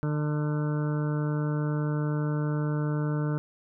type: harmonic tone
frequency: 149.8 Hz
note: D3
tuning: 35 cents sharp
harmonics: 1 / 2 / 3 / 4 / 6 / 7 / 8 / 9 / 10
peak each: -26 / -33 / -37 / -41 / -45 / -48 / -47 / -44 / -45 dBFS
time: 0.03-3.38 s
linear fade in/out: 0 ms
effects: none